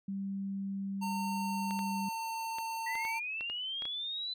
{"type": "tone", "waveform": "sine", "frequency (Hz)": 196, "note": "G3", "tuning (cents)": 0, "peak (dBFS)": -34, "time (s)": [0.08, 2.09], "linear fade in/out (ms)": 5}
{"type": "tone with pitch glide", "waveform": "square", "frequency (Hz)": [912, 903.1], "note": ["A#5", "A5"], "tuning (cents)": [-38, 45], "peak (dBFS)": -36, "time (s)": [1.01, 3.2], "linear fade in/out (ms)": 20, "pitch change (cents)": -17, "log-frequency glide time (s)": [1.43, 2.17]}
{"type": "clicks", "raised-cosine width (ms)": 0.3, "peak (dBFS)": -28, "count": 9, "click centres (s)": [1.709, 1.791, 2.585, 2.954, 3.051, 3.409, 3.499, 3.822, 3.854]}
{"type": "linear sweep", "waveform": "sine", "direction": "up", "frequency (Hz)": [1917, 4034], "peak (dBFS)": -35, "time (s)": [2.86, 4.34], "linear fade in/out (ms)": 10}
{"effects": []}